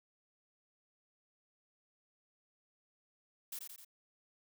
blue noise with echo, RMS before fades -43 dBFS, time 3.52-3.59 s, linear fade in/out 5 ms, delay 86 ms, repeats 3, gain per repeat -4 dB, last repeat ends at 3.848 s, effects none

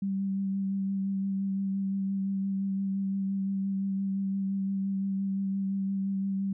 sine tone with vibrato, 194.8 Hz, G3, 11 cents flat, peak -27 dBFS, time 0.02-6.53 s, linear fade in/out 5 ms, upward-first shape sine, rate 5.8 Hz, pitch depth 16 cents each way, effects none

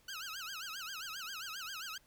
15% pulse tone with vibrato, 1427 Hz, F6, 37 cents sharp, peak -35 dBFS, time 0.08-1.98 s, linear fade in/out 5 ms, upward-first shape sine, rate 7.5 Hz, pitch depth 220 cents each way, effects pink hiss -68 dBFS RMS until 2.06 s

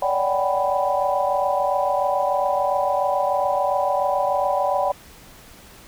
sine tone cluster, 571 / 598 / 754 / 797 / 991 Hz, D5 / D5 / F#5 / G5 / B5, -49 / +31 / +32 / +28 / +6 cents, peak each -23 / -28 / -23 / -27 / -25 dBFS, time 0.02-4.92 s, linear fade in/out 5 ms, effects pink hiss -46 dBFS RMS until 5.87 s

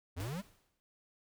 square exponential sweep, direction up, 80 to 213.1 Hz, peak -38 dBFS, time 0.16-0.42 s, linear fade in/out 20 ms
pink noise with exponential decay, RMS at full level -45 dBFS, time 0.2-0.8 s, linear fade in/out 0 ms, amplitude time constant 130 ms
effects none

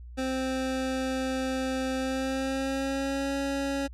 25% pulse tone with pitch glide, 261.6 to 276.5 Hz, C4 to C#4, 0 to -4 cents, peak -24 dBFS, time 0.17-3.88 s, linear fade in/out 20 ms, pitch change +96 cents, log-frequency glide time 1.97-3.36 s, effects added 60 Hz sine -41 dBFS peak until 3.93 s + low-pass 9000 Hz 12 dB/octave

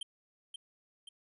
square tone with echo, 3141 Hz, G7, 3 cents sharp, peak -37 dBFS, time 0.01-0.03 s, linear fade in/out 5 ms, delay 530 ms, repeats 2, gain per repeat -5 dB, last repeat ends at 1.09 s, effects resampled to 24000 Hz

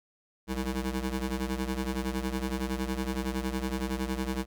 20% pulse ring-modulated tone, 129.4 Hz, C3, 19 cents flat, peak -22 dBFS, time 0.47-4.46 s, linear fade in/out 50 ms, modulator 70.1 Hz, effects none

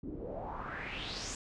pink noise with low-pass filter sweep, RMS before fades -41 dBFS, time 0.03-1.35 s, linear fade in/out 2 ms, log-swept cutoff 270 to 7500 Hz, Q 4.6, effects resampled to 22050 Hz

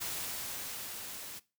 white noise with level ramp, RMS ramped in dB -37 to -45 dBFS, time 0-1.4 s, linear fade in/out 20 ms, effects noise-tail reverb RT60 0.3 s tail -20 dB re dry

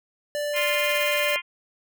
square tone, 587.3 Hz, D5, in tune, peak -26 dBFS, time 0.35-1.36 s, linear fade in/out 0 ms
harmonic tone, 349.2 Hz, F4, in tune, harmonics 3 / 4 / 5 / 6 / 7 / 8 / 9, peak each -33 / -37 / -38 / -27 / -28 / -34 / -32 dBFS, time 0.53-1.42 s, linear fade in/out 50 ms
blue noise with tremolo, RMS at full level -33 dBFS, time 0.56-1.35 s, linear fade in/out 2 ms, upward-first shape square, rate 18 Hz, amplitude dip 40%
effects none

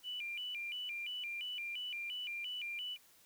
sine tone with vibrato, 2662 Hz, E7, 16 cents sharp, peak -39 dBFS, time 0.03-2.98 s, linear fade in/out 50 ms, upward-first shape square, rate 2.9 Hz, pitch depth 190 cents each way, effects white hiss -65 dBFS RMS until 3.25 s

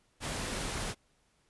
pink noise, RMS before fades -36 dBFS, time 0.2-0.95 s, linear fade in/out 50 ms, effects pink hiss -71 dBFS RMS until 1.49 s + resampled to 24000 Hz

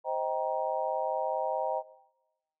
sine chord, C minor seventh, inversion none, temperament just, 523.3 / 627.9 / 784.9 / 941.9 Hz, C5 / Eb5 / G5 / Bb5, 0 / +16 / +2 / +18 cents, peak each -34 dBFS, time 0.04-1.83 s, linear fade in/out 50 ms, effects noise-tail reverb RT60 1.0 s tail -19 dB re dry

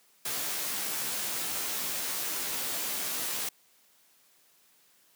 white noise with comb filter, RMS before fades -33 dBFS, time 0.25-3.49 s, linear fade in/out 5 ms, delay 15 ms, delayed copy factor +0.75, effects white hiss -64 dBFS RMS until 5.15 s + high-pass 150 Hz 12 dB/octave

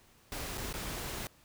pink noise with dropouts, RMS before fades -39 dBFS, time 0.32-1.27 s, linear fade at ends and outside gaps 1 ms, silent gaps 0.575-0.579 / 0.728-0.739 s, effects pink hiss -63 dBFS RMS until 1.44 s

